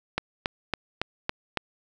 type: click train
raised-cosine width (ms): 0.3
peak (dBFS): -9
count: 6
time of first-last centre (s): 0.18-1.573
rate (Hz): 3.59
effects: none